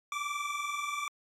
25% pulse tone pair together, 1153.9 / 1174.7 Hz, D6 / D6, -31 / 0 cents, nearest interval unison, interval 31 cents, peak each -33 / -31 dBFS, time 0.12-1.08 s, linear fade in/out 2 ms, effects low-pass 9000 Hz 12 dB/octave + MP3 96 kbps

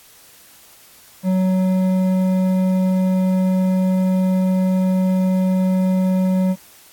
sine tone with hard clipping, 186.4 Hz, F#3, 13 cents sharp, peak -16 dBFS, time 1.23-6.56 s, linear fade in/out 50 ms, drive 8 dB, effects white hiss -47 dBFS RMS until 6.92 s + AAC 64 kbps

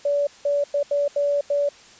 sine tone bursts at uneven times, 574 Hz, D5, 40 cents flat, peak -18 dBFS, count 6, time 0.05-0.27 / 0.45-0.64 / 0.74-0.83 / 0.91-1.08 / 1.16-1.41 / 1.5-1.69 s, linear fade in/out 5 ms, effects white hiss -48 dBFS RMS until 1.99 s + resampled to 16000 Hz

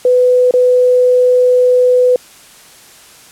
sine tone with dropouts, 499.4 Hz, B4, 19 cents sharp, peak -6 dBFS, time 0.05-2.16 s, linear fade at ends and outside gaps 2 ms, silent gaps 0.51-0.538 s, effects white hiss -40 dBFS RMS until 3.31 s + low-pass 11000 Hz 12 dB/octave

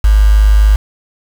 sine tone with quantisation, 51.91 Hz, G#1, in tune, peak -4 dBFS, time 0.04-0.76 s, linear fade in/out 5 ms, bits 4, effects none

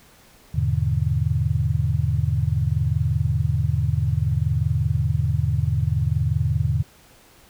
sine chord, E dominant seventh, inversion none, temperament just, 82.41 / 103.01 / 123.61 / 148.33 Hz, E2 / G#2 / B2 / D3, 0 / -14 / +2 / +18 cents, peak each -24 dBFS, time 0.54-6.83 s, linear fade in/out 10 ms, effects pink hiss -52 dBFS RMS until 7.49 s

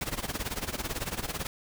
pink noise with tremolo, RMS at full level -31 dBFS, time 0.01-1.47 s, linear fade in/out 2 ms, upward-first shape sine, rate 18 Hz, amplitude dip 85%, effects none

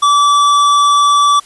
sine tone with tanh clipping, 1156 Hz, D6, 28 cents flat, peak -9 dBFS, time 0.02-1.4 s, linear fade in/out 10 ms, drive 16 dB, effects white hiss -41 dBFS RMS until 1.45 s + resampled to 24000 Hz

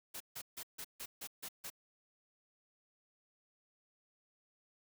white noise bursts, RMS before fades -45 dBFS, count 8, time 0.14-1.702 s, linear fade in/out 10 ms, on 64 ms, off 150 ms, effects none

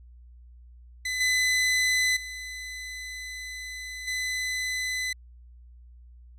sawtooth tone with level steps, 2012 Hz, B6, 32 cents sharp, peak -24 / -18 / -32 / -24 dBFS, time 1.05-5.13 s, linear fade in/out 5 ms, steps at 1.2 / 2.16 / 4.07 s, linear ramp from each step 10 ms, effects added 60 Hz sine -47 dBFS peak until 6.38 s + low-pass 10000 Hz 12 dB/octave

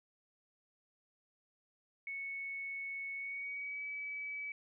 sine tone with pitch glide, 2211 to 2289 Hz, C#7 to D7, -5 to -45 cents, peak -39 dBFS, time 2.07-4.52 s, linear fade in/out 2 ms, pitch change +60 cents, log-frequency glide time 3.15-3.84 s, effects none

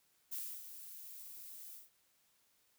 violet noise with ADSR envelope, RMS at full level -41 dBFS, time 0.31-1.9 s, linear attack 20 ms, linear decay 290 ms, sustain -10 dB, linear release 170 ms, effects white hiss -74 dBFS RMS until 2.78 s

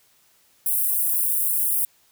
white high-pass noise, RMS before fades -22 dBFS, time 0.66-1.85 s, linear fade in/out 2 ms, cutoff 9200 Hz, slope 48 dB/octave, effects white hiss -60 dBFS RMS until 2.11 s

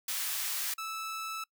white high-pass noise, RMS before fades -34 dBFS, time 0.08-0.74 s, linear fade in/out 5 ms, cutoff 1200 Hz, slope 12 dB/octave
sawtooth tone, 1312 Hz, E6, 9 cents flat, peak -32 dBFS, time 0.78-1.44 s, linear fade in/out 5 ms
effects noise-tail reverb RT60 0.1 s tail -24 dB re dry

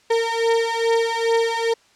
35% pulse beating tone pair, 457.3 / 459.7 Hz, A#4 / A#4, -33 / -24 cents, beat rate 2.4 Hz, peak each -19 dBFS, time 0.1-1.74 s, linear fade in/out 10 ms, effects white hiss -56 dBFS RMS until 1.95 s + low-pass 6000 Hz 12 dB/octave

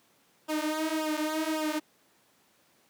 sawtooth tone with flanger, 311.1 Hz, D#4, in tune, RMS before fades -30 dBFS, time 0.48-1.8 s, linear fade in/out 20 ms, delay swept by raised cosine 0.47 to 6.07 ms, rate 1.8 Hz, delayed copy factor -0.95, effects pink hiss -65 dBFS RMS until 2.89 s + high-pass 200 Hz 12 dB/octave

